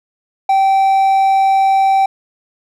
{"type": "tone", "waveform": "triangle", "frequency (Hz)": 776, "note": "G5", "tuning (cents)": -18, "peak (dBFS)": -7, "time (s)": [0.49, 2.06], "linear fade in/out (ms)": 5, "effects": []}